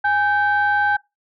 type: tone pair together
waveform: sine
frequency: 823.2 / 1554 Hz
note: G#5 / G6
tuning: -16 / -16 cents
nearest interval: major seventh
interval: 1100 cents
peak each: -17 / -17 dBFS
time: 0.04-0.97 s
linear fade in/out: 10 ms
effects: noise-tail reverb RT60 0.2 s tail -23 dB re dry + tanh soft clip ceiling -10 dBFS